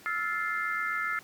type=chord; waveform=sine; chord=F major seventh; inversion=third; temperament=just; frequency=1309.6 / 1396.9 / 1746.1 / 2095 Hz; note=E6 / F6 / A6 / C7; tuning=-12 / 0 / -14 / +2 cents; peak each=-34 dBFS; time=0.06-1.19 s; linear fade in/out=0 ms; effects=pink hiss -53 dBFS RMS until 1.23 s + high-pass 150 Hz 12 dB/octave